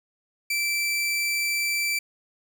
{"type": "tone", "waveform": "sawtooth", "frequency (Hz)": 2333, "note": "D7", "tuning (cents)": -12, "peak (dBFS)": -20, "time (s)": [0.5, 1.99], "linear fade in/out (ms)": 5, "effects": []}